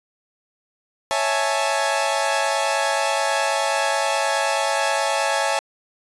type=chord; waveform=sawtooth; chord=A major seventh; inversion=first; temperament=equal; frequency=554.4 / 659.3 / 830.6 / 880 Hz; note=C#5 / E5 / G#5 / A5; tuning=0 / 0 / 0 / 0 cents; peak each=-21 dBFS; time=1.11-5.59 s; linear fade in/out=0 ms; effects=resampled to 24000 Hz